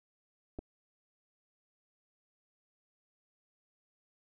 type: clicks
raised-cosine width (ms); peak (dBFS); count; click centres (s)
2; -29; 2; 0.588 / 0.591
effects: none